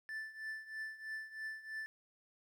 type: tone with tremolo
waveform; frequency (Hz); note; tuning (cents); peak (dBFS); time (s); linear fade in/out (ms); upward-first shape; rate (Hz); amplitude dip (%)
triangle; 1760; A6; 0; -37; 0.09-1.86; 0; triangle; 3.1; 85
effects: 13-bit